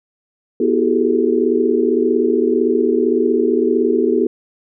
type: tone cluster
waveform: sine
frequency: 245.5 / 325.5 / 376.6 / 398.4 / 434.1 Hz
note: B3 / E4 / F#4 / G4 / A4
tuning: -10 / -22 / +31 / +28 / -23 cents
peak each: -19 dBFS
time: 0.6-4.27 s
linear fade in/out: 5 ms
effects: none